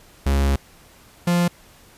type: tone pair in turn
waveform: 45% pulse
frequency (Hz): 69.2 / 174.37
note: C#2 / F3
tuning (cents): -2 / -2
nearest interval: octave + major third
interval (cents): 1600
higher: second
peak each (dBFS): -16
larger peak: neither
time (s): 0.26-0.56 / 1.27-1.48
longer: first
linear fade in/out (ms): 5
effects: pink hiss -50 dBFS RMS until 1.97 s + resampled to 32000 Hz